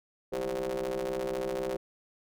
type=ring-modulated tone; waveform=35% pulse; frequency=64 Hz; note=C2; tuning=38 cents flat; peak=-26 dBFS; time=0.32-1.77 s; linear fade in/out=10 ms; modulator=455 Hz; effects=none